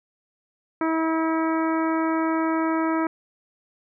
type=harmonic tone; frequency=322.6 Hz; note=E4; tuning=37 cents flat; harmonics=1 / 2 / 3 / 4 / 5 / 6 / 7; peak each=-22 / -30 / -29 / -30 / -36 / -39 / -39 dBFS; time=0.81-3.07 s; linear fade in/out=2 ms; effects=none